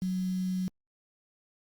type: tone with quantisation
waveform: sine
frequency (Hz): 185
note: F#3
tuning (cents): 0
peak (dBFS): -28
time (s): 0.02-0.68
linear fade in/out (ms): 0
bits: 8
effects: Opus 48 kbps